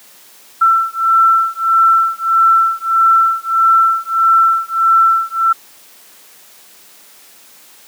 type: beating tone pair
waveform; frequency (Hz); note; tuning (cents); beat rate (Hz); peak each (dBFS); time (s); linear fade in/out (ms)
sine; 1339 / 1340.6; E6 / E6; +27 / +29; 1.6; -12; 0.61-5.53; 10
effects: white hiss -43 dBFS RMS until 7.87 s + high-pass 200 Hz 12 dB/octave